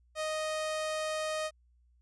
sawtooth tone, 622.3 Hz, D#5, in tune, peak -28 dBFS, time 0.15-1.51 s, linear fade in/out 50 ms, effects added 60 Hz sine -63 dBFS peak until 2.01 s + resampled to 24000 Hz

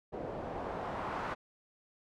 white noise with low-pass filter sweep, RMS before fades -39 dBFS, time 0.12-1.35 s, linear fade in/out 20 ms, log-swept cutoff 530 to 1200 Hz, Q 1.6, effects none

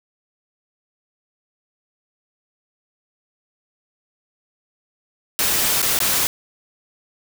white noise with dropouts, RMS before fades -19 dBFS, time 5.39-6.27 s, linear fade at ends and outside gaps 0 ms, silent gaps 5.818-5.827 / 5.989-6.003 s, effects none

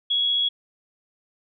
sine tone with amplitude modulation, 3340 Hz, G#7, 9 cents sharp, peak -18 dBFS, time 0.1-0.49 s, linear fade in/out 10 ms, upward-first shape sine, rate 75.2 Hz, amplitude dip 25%, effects none

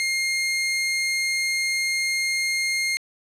sawtooth tone, 2127 Hz, C7, 28 cents sharp, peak -18 dBFS, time 0-2.97 s, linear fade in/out 0 ms, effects low-pass 10000 Hz 12 dB/octave + 10-bit

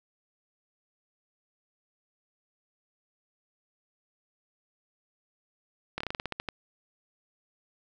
slowing click train, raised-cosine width 0.3 ms, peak -16 dBFS, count 11, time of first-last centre 5.98-6.488 s, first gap 25 ms, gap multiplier 1.15, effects none

